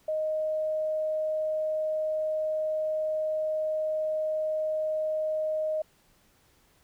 sine tone, 622.3 Hz, D#5, in tune, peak -26 dBFS, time 0.08-5.82 s, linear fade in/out 5 ms, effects pink hiss -64 dBFS RMS until 6.83 s

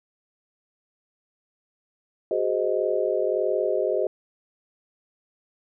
sine chord, Ab dominant seventh, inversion third, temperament just, 373.8 / 415.3 / 519.1 / 623 Hz, Gb4 / Ab4 / C5 / Eb5, +18 / 0 / -14 / +2 cents, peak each -27 / -27 / -27 / -26 dBFS, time 2.31-4.07 s, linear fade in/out 2 ms, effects none

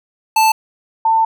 square / sine tone pair in turn, 880 / 894.9 Hz, A5 / A5, 0 / +29 cents, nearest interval unison, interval 29 cents, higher second, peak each -10 dBFS, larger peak neither, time 0.36-0.52 / 1.05-1.25 s, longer second, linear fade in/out 5 ms, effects none

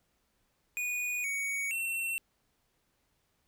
square tone with pitch steps, 2463 / 2239 / 2707 Hz, D#7 / C#7 / E7, -18 / +17 / +45 cents, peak -32 dBFS, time 0.77-2.18 s, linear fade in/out 0 ms, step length 470 ms, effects pink hiss -75 dBFS RMS until 3.47 s

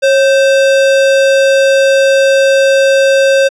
sine tone with sample-and-hold, 545 Hz, C#5, 29 cents flat, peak -5 dBFS, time 0.02-3.49 s, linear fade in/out 20 ms, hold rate 2100 Hz, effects low-pass 6000 Hz 12 dB/octave

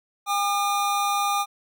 square tone pair together, 807.6 / 1210 Hz, G#5 / D#6, -49 / -49 cents, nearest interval perfect fifth, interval 700 cents, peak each -25 dBFS, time 0.26-1.46 s, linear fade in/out 50 ms, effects none

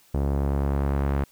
sawtooth tone with low-pass filter sweep, 69.8 Hz, C#2, 13 cents sharp, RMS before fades -24 dBFS, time 0.14-1.24 s, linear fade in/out 5 ms, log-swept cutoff 690 to 1600 Hz, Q 0.84, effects white hiss -58 dBFS RMS until 1.31 s

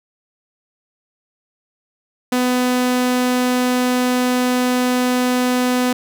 sawtooth tone, 250 Hz, B3, 21 cents sharp, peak -11 dBFS, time 2.32-5.93 s, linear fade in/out 5 ms, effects none

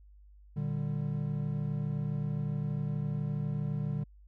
triangle chord, G minor, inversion first, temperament equal with one note detuned, 116.54 / 148.54 / 196 Hz, Bb2 / D3 / G3, 0 / +20 / 0 cents, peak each -36 / -30 / -36 dBFS, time 0.56-4.04 s, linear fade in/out 10 ms, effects added 50 Hz sine -53 dBFS peak until 4.27 s

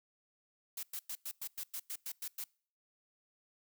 blue noise bursts, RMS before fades -41 dBFS, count 11, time 0.77-2.441 s, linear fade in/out 5 ms, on 61 ms, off 100 ms, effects noise-tail reverb RT60 0.5 s tail -26 dB re dry

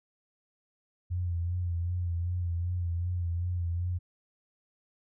sine tone with vibrato, 87.31 Hz, F2, in tune, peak -28 dBFS, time 1.1-3.99 s, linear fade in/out 20 ms, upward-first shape sine, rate 2.6 Hz, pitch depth 48 cents each way, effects none

